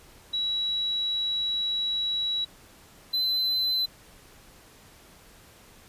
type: tone pair in turn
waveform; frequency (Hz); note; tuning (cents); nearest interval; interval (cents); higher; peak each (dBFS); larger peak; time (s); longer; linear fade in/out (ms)
sine / triangle; 3900 / 4047; B7 / B7; -23 / +42; minor second; 65; second; -25 / -22; second; 0.33-2.45 / 3.13-3.86; first; 10
effects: pink hiss -53 dBFS RMS until 5.88 s + resampled to 32000 Hz